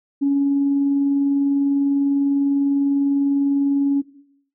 sine tone with tremolo, 280 Hz, C#4, 18 cents sharp, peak -13 dBFS, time 0.21-4.02 s, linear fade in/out 20 ms, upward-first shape triangle, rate 20 Hz, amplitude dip 25%, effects noise-tail reverb RT60 0.7 s tail -17 dB re dry + tanh soft clip ceiling -10 dBFS

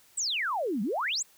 sine exponential two-way sweep, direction down then up, 8372 to 186.2 to 8372 Hz, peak -27 dBFS, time 0.17-1.23 s, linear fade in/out 10 ms, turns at 0.82 s, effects white hiss -60 dBFS RMS until 1.37 s

